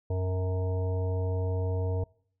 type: harmonic tone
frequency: 92.6 Hz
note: F#2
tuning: 2 cents sharp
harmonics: 1 / 3 / 5 / 7 / 9 / 10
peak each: -27 / -43 / -35 / -41 / -52 / -48 dBFS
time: 0.1-2.04 s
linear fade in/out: 5 ms
effects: noise-tail reverb RT60 0.6 s tail -24 dB re dry